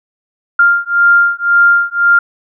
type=beating tone pair; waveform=sine; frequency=1396.9 / 1398.8 Hz; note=F6 / F6; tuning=0 / +2 cents; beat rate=1.9 Hz; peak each=-10 dBFS; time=0.59-2.19 s; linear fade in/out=5 ms; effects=none